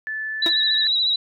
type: tone with pitch glide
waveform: sine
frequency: 1745 to 1755.1 Hz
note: A6 to A6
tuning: -15 to -5 cents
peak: -25 dBFS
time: 0.07-0.87 s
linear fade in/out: 0 ms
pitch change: +10 cents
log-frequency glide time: 0.29-0.49 s
type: tone with vibrato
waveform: sine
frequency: 3892 Hz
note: B7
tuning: 26 cents flat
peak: -17 dBFS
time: 0.42-1.16 s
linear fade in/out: 5 ms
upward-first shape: sine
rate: 14 Hz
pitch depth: 45 cents each way
type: tone with exponential decay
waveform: sawtooth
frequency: 334.6 Hz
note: E4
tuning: 26 cents sharp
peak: -18 dBFS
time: 0.46-0.55 s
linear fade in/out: 2 ms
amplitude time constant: 18 ms
effects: none